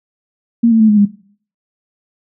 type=tone with pitch steps; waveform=sine; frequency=232.5 / 225 / 217.7 / 210.6 / 203.8 Hz; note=A#3 / A3 / A3 / G#3 / G#3; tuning=-4 / +39 / -18 / +24 / -32 cents; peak=-6 dBFS; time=0.63-1.055 s; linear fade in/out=10 ms; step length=85 ms; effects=noise-tail reverb RT60 0.5 s tail -17 dB re dry